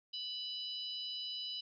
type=harmonic tone; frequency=991 Hz; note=B5; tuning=6 cents sharp; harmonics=3 / 4 / 5; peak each=-42 / -44 / -46 dBFS; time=0.13-1.61 s; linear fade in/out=10 ms; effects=none